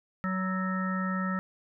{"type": "harmonic tone with a mistuned harmonic", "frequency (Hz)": 187.5, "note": "F#3", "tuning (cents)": 23, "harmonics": [1, 3, 5, 7, 9, 10], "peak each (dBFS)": [-29, -41, -45, -34, -47, -38], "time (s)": [0.24, 1.39], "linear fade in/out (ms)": 0, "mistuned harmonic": 10, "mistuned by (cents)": -27, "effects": []}